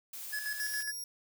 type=noise; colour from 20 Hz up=blue; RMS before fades=-43 dBFS; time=0.13-0.83 s; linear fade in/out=5 ms
type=tone with tremolo; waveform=square; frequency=1700 Hz; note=G#6; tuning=40 cents sharp; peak=-34 dBFS; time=0.32-0.92 s; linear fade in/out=20 ms; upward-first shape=square; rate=7.2 Hz; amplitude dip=55%
type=tone; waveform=15% pulse; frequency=5600 Hz; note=F8; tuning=4 cents sharp; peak=-33 dBFS; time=0.6-1.04 s; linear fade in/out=2 ms
effects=none